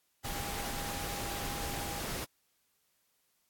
sine tone in noise, 808 Hz, G#5, 48 cents flat, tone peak -43 dBFS, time 0.24-2 s, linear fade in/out 10 ms, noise pink, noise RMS -38 dBFS, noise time 0.24-2.25 s, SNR -8 dB, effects white hiss -75 dBFS RMS until 3.49 s + AAC 64 kbps

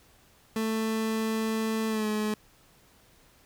30% pulse tone with pitch glide, 221.2 to 213.2 Hz, A3 to G#3, +9 to +46 cents, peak -24 dBFS, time 0.56-2.34 s, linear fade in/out 2 ms, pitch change -63 cents, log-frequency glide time 1.88-2.07 s, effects pink hiss -60 dBFS RMS until 3.45 s

